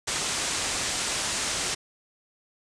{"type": "low-pass noise", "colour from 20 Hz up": "white", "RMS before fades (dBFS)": -29, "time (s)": [0.07, 1.75], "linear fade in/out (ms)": 10, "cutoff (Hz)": 9000, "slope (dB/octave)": 48, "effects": []}